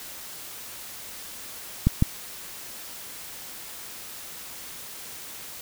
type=clicks; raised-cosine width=5 ms; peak=-5 dBFS; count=2; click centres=1.87 / 2.024 s; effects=white hiss -40 dBFS RMS until 5.61 s